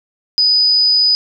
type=tone; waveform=sine; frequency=4978 Hz; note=D#8; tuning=in tune; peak=-9 dBFS; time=0.38-1.15 s; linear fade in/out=0 ms; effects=none